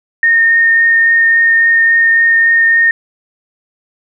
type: tone with vibrato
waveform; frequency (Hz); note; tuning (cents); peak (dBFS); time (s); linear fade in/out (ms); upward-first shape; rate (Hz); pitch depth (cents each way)
sine; 1835; A#6; -28; -6; 0.23-2.91; 2; triangle; 3.6; 9
effects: none